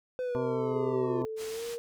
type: linear sweep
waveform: triangle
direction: down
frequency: 509 to 348.2 Hz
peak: -28 dBFS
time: 0.19-1.22 s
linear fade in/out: 0 ms
type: harmonic tone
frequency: 127.7 Hz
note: C3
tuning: 42 cents flat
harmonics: 1 / 2 / 3 / 4 / 5 / 7 / 8 / 9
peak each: -37 / -35 / -38 / -40 / -41 / -41 / -44 / -47 dBFS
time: 0.35-1.25 s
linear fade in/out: 0 ms
type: tone with pitch glide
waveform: sine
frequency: 440 to 468.9 Hz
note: A4 to A#4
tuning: 0 to +10 cents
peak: -34 dBFS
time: 0.72-1.78 s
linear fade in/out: 0 ms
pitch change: +110 cents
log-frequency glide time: 1.49-1.66 s
type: low-pass noise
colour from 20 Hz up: white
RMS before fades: -45 dBFS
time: 1.36-1.78 s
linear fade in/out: 50 ms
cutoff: 7900 Hz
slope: 12 dB/octave
effects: none